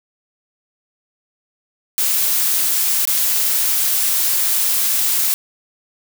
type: noise with dropouts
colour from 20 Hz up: blue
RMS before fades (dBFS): -17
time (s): 1.98-5.34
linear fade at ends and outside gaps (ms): 0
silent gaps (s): 3.053-3.074
effects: none